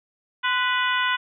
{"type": "harmonic tone with a mistuned harmonic", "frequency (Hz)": 493.9, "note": "B4", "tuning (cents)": 0, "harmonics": [2, 3, 4, 5, 6, 7], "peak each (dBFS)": [-25, -24, -28, -32, -29, -32], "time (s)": [0.43, 1.17], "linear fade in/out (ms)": 20, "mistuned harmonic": 2, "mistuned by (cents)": 56, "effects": []}